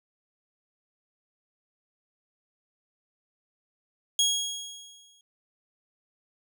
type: tone with exponential decay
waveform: 25% pulse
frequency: 3300 Hz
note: G#7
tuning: 12 cents flat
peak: -16 dBFS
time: 4.19-5.21 s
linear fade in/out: 2 ms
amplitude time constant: 220 ms
effects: none